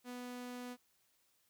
sawtooth tone, 246.9 Hz, B3, in tune, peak -40 dBFS, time 0.04-0.77 s, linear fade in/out 50 ms, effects white hiss -75 dBFS RMS until 1.49 s

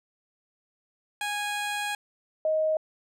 15% pulse / sine tone pair in turn, 826 / 626.8 Hz, G#5 / D#5, -10 / +13 cents, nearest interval perfect fourth, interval 477 cents, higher first, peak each -22 dBFS, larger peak neither, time 1.21-1.95 / 2.45-2.77 s, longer first, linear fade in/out 2 ms, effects low-pass 12000 Hz 12 dB/octave

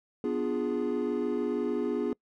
triangle chord, B diminished seventh, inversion none, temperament equal, 246.9 / 293.7 / 349.2 / 415.3 Hz, B3 / D4 / F4 / Ab4, 0 / 0 / 0 / 0 cents, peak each -30 / -32 / -31 / -29 dBFS, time 0.24-2.13 s, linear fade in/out 2 ms, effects noise-tail reverb RT60 0.1 s tail -25 dB re dry + tanh soft clip ceiling -18 dBFS

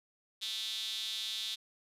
sawtooth tone with high-pass filter, 220.1 Hz, A3, 1 cent sharp, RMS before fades -38 dBFS, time 0.41-1.56 s, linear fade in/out 20 ms, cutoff 3600 Hz, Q 6.7, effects resampled to 32000 Hz

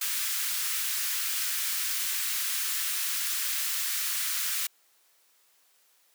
white high-pass noise, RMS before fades -30 dBFS, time 0.01-4.67 s, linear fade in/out 5 ms, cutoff 1300 Hz, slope 24 dB/octave, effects white hiss -65 dBFS RMS until 6.14 s + high-pass 400 Hz 12 dB/octave

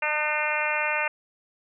harmonic tone with a mistuned harmonic, 301.5 Hz, D4, 46 cents sharp, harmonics 2 / 3 / 4 / 5 / 6 / 7 / 8 / 9, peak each -32 / -31 / -34 / -31 / -33 / -31 / -30 / -32 dBFS, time 0.02-1.08 s, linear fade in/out 5 ms, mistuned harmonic 4, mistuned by +18 cents, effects none

